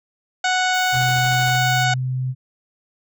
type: harmonic tone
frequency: 739 Hz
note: F#5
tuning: 2 cents flat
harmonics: 1 / 2 / 3 / 4 / 5 / 6 / 7 / 8 / 9 / 10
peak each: -20 / -21 / -27 / -29 / -29 / -32 / -38 / -39 / -34 / -34 dBFS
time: 0.44-1.94 s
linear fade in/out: 5 ms
type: noise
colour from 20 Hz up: violet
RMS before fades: -37 dBFS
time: 0.73-1.85 s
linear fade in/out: 20 ms
type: tone with pitch glide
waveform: sine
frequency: 126.8 to 128.79 Hz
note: B2 to C3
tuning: +46 to -27 cents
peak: -20 dBFS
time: 0.92-2.35 s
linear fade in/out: 50 ms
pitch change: +27 cents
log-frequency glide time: 1.47-2.08 s
type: noise with tremolo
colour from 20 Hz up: pink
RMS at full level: -36 dBFS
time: 0.93-1.57 s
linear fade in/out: 10 ms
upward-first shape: square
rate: 13 Hz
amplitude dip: 50%
effects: none